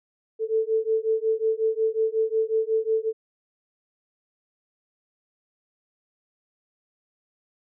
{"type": "beating tone pair", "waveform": "sine", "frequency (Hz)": [440, 445.5], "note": ["A4", "A4"], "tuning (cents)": [0, 22], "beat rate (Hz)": 5.5, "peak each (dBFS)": -24, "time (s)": [0.39, 3.13], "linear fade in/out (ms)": 50, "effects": []}